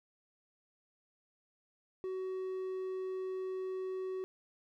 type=tone; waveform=triangle; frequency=375.3 Hz; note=F#4; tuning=25 cents sharp; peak=-34 dBFS; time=2.04-4.24 s; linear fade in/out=0 ms; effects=none